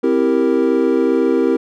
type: chord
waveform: triangle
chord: C dominant seventh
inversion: none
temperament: equal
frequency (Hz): 261.6 / 329.6 / 392 / 466.2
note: C4 / E4 / G4 / Bb4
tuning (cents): 0 / 0 / 0 / 0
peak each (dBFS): -16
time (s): 0.03-1.57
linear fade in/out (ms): 10
effects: none